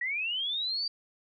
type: linear sweep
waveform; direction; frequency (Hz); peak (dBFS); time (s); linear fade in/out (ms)
sine; up; 1886 to 4699; -29; 0.01-0.88; 5
effects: none